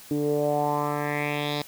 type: tone with low-pass filter sweep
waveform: 10% pulse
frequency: 146.83 Hz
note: D3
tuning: in tune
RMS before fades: -26 dBFS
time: 0.11-1.62 s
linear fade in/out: 2 ms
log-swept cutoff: 320 to 4500 Hz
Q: 3.9
effects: white hiss -47 dBFS RMS until 1.67 s

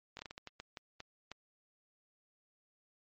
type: slowing click train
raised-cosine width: 0.2 ms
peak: -27 dBFS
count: 11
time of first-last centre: 0.17-1.316 s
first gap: 21 ms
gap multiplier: 1.35
effects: low-pass 6000 Hz 12 dB/octave + MP3 32 kbps

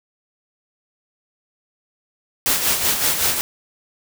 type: noise with tremolo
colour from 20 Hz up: white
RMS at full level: -17 dBFS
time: 2.46-3.41 s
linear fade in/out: 0 ms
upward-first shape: sine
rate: 5.3 Hz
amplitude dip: 55%
effects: none

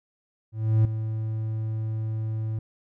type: tone with ADSR envelope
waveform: triangle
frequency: 110 Hz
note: A2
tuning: in tune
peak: -13 dBFS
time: 0.52-2.59 s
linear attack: 330 ms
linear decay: 3 ms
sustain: -11 dB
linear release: 4 ms
effects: none

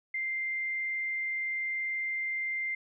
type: tone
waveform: sine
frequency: 2093 Hz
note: C7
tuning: in tune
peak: -30 dBFS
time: 0.14-2.75 s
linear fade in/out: 5 ms
effects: none

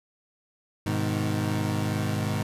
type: chord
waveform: 25% pulse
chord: G# minor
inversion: none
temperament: equal with one note detuned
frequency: 103.83 / 126.5 / 155.56 Hz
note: G#2 / B2 / D#3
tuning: 0 / +42 / 0 cents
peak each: -24 / -28 / -27 dBFS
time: 0.86-2.43 s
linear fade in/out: 5 ms
effects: resampled to 32000 Hz

